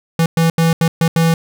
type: tone bursts at uneven times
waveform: square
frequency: 164.81 Hz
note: E3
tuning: in tune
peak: -11 dBFS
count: 6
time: 0.19-0.26 / 0.37-0.5 / 0.58-0.73 / 0.81-0.88 / 1.01-1.08 / 1.16-1.34 s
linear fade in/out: 2 ms
effects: none